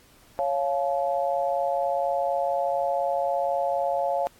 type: chord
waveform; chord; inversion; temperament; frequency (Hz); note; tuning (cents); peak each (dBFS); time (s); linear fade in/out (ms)
sine; Db augmented; none; equal with one note detuned; 554.4 / 698.5 / 859.9; Db5 / F5 / A5; 0 / 0 / -40; -26 / -26 / -30; 0.39-4.27; 0
effects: pink hiss -56 dBFS RMS until 4.39 s + AAC 64 kbps